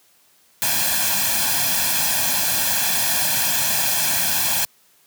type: noise with comb filter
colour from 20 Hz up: white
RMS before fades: -20 dBFS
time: 0.62-4.65 s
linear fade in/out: 0 ms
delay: 1.2 ms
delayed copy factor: +0.8
effects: white hiss -57 dBFS RMS until 5.06 s + high-pass 100 Hz 12 dB/octave

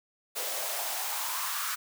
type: noise with high-pass filter sweep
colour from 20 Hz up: white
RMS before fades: -33 dBFS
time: 0.35-1.76 s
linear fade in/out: 20 ms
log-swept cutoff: 500 to 1300 Hz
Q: 3.9
effects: none

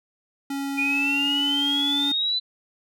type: tone with pitch glide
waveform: square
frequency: 277.2 to 283.2 Hz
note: C#4 to C#4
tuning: 0 to +37 cents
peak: -27 dBFS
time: 0.5-2.12 s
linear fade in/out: 5 ms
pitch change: +37 cents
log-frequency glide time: 0.73-1.32 s
type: exponential sweep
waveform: sine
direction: up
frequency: 2435 to 4031 Hz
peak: -21 dBFS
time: 0.77-2.4 s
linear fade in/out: 20 ms
effects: none

